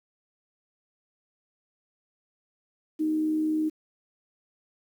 sine tone with frequency modulation, 311.1 Hz, D#4, in tune, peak -23 dBFS, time 2.99-3.7 s, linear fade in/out 20 ms, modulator 75.7 Hz, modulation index 0.2, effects 9-bit

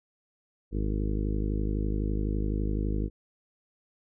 harmonic tone, 51.91 Hz, G#1, in tune, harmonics 1 / 2 / 3 / 4 / 5 / 6 / 7 / 8 / 9, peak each -28 / -34 / -38 / -36 / -40 / -37 / -41 / -43 / -44 dBFS, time 0.71-3.1 s, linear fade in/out 50 ms, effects none

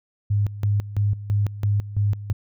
sine tone with tremolo, 102.6 Hz, G#2, 21 cents flat, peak -17 dBFS, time 0.3-2.33 s, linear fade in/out 10 ms, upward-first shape square, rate 3 Hz, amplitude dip 80%, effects none

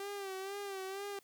sawtooth tone with vibrato, 392 Hz, G4, in tune, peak -36 dBFS, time 0-1.19 s, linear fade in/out 2 ms, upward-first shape sine, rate 2.1 Hz, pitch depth 61 cents each way, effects white hiss -68 dBFS RMS until 1.23 s

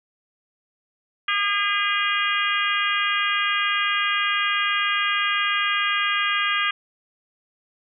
harmonic tone, 406.3 Hz, G#4, 38 cents flat, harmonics 3 / 4 / 5 / 6 / 7 / 8, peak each -25 / -26 / -27 / -28 / -28 / -29 dBFS, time 1.28-6.71 s, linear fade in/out 5 ms, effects none

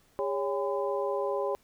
harmonic tone with a mistuned harmonic, 202.3 Hz, G#3, 45 cents flat, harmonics 2 / 3 / 4 / 5, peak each -31 / -31 / -38 / -36 dBFS, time 0.19-1.55 s, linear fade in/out 0 ms, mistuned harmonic 3, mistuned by -140 cents, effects pink hiss -65 dBFS RMS until 1.63 s

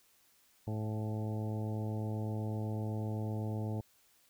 harmonic tone with a mistuned harmonic, 108 Hz, A2, 32 cents flat, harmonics 1 / 2 / 3 / 4 / 5 / 6 / 7 / 8, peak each -35 / -41 / -45 / -47 / -49 / -51 / -52 / -53 dBFS, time 0.67-3.81 s, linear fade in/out 5 ms, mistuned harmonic 6, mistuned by +22 cents, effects white hiss -68 dBFS RMS until 4.29 s

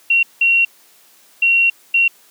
sine tone bursts at uneven times, 2740 Hz, F7, 34 cents flat, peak -10 dBFS, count 4, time 0.1-0.23 / 0.41-0.65 / 1.42-1.7 / 1.94-2.08 s, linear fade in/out 5 ms, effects white hiss -50 dBFS RMS until 2.3 s + high-pass 200 Hz 12 dB/octave

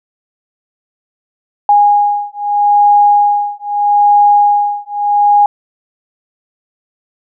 sine beating tone pair, 822 / 822.79 Hz, G#5 / G#5, -18 / -16 cents, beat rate 0.79 Hz, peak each -10 dBFS, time 1.69-5.46 s, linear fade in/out 2 ms, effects none

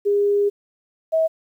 sine tone pair in turn, 406.8 / 643.9 Hz, G#4 / E5, -36 / -41 cents, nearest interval minor sixth, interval 795 cents, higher second, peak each -15 dBFS, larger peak neither, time 0.05-0.5 / 1.12-1.28 s, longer first, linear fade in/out 20 ms, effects 9-bit

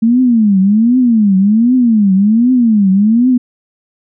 sine tone with vibrato, 220 Hz, A3, in tune, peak -6 dBFS, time 0.02-3.38 s, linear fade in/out 10 ms, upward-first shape triangle, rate 1.3 Hz, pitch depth 290 cents each way, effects none

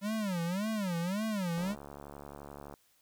square tone with vibrato, 192.7 Hz, G3, 29 cents flat, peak -32 dBFS, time 0.01-1.76 s, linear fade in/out 50 ms, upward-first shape sine, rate 1.8 Hz, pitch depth 240 cents each way
click train, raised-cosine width 1 ms, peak -32 dBFS, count 84, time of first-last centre 1.58-2.739 s, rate 71.6 Hz
effects white hiss -69 dBFS RMS until 3.01 s

